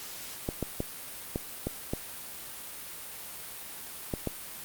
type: clicks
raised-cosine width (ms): 2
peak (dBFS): -16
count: 8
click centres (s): 0.489 / 0.627 / 0.804 / 1.359 / 1.67 / 1.935 / 4.138 / 4.273
effects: white hiss -42 dBFS RMS until 4.64 s + Opus 48 kbps